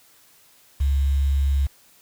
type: tone with quantisation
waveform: sine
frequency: 69.3 Hz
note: C#2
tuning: in tune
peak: -17 dBFS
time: 0.8-1.67 s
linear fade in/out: 10 ms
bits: 7
effects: white hiss -55 dBFS RMS until 2.01 s